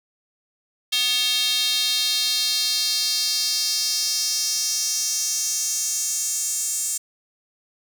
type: tone with high-pass filter sweep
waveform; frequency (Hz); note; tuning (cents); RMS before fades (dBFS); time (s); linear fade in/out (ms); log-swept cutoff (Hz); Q
square; 246.9; B3; 0; -23; 0.92-6.98; 10; 3400 to 7500; 3.8
effects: none